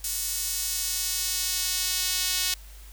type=tone with high-pass filter sweep; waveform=sawtooth; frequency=367.9 Hz; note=F#4; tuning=10 cents flat; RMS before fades=-28 dBFS; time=0.04-2.54 s; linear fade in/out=2 ms; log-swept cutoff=7500 to 3800 Hz; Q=0.92; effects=added 50 Hz sine -43 dBFS peak until 2.92 s + white hiss -52 dBFS RMS until 2.92 s